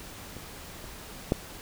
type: clicks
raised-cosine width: 2 ms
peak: -28 / -29 / -9 dBFS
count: 3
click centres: 0.367 / 0.842 / 1.321 s
effects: pink hiss -44 dBFS RMS until 1.61 s